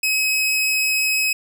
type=tone; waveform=sawtooth; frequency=2551 Hz; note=D#7; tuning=43 cents sharp; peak=-14 dBFS; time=0.03-1.33 s; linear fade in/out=5 ms; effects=none